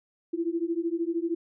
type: beating tone pair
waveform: sine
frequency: 329.6 / 342.6 Hz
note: E4 / F4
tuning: 0 / -33 cents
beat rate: 13 Hz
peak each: -29 dBFS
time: 0.33-1.35 s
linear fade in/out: 10 ms
effects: none